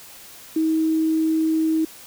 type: tone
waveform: sine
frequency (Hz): 318.5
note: D#4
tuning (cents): +41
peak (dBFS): -17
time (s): 0.56-1.85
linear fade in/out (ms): 5
effects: white hiss -43 dBFS RMS until 2.06 s